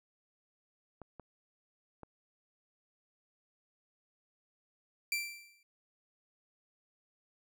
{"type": "clicks", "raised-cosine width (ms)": 1, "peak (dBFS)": -33, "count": 3, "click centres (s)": [1.017, 1.197, 2.033]}
{"type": "tone with exponential decay", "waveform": "sawtooth", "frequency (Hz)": 2349, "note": "D7", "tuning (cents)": 0, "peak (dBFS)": -26, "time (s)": [5.12, 5.63], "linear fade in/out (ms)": 2, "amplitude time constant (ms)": 110}
{"effects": []}